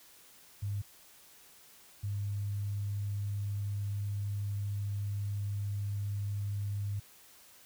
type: tone bursts at uneven times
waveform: sine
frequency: 101.5 Hz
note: G#2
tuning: 39 cents flat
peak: -32 dBFS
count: 2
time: 0.62-0.82 / 2.03-7 s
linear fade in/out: 10 ms
effects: white hiss -58 dBFS RMS until 7.65 s